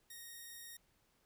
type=tone; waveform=5% pulse; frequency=1864.7 Hz; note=A#6; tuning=in tune; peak=-39 dBFS; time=0.1-0.77 s; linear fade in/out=5 ms; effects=pink hiss -75 dBFS RMS until 1.25 s